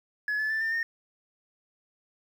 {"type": "tone with pitch steps", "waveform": "sine", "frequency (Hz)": [1698, 1730.7, 1764, 1797.9, 1832.5], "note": ["G#6", "A6", "A6", "A6", "A#6"], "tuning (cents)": [38, -29, 4, 37, -30], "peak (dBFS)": -24, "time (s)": [0.28, 0.83], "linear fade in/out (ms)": 2, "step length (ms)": 110, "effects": ["tanh soft clip ceiling -24 dBFS", "9-bit"]}